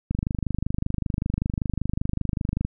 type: click train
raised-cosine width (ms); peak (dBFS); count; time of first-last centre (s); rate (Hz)
5; -12; 65; 0.11-2.65; 25.2
effects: none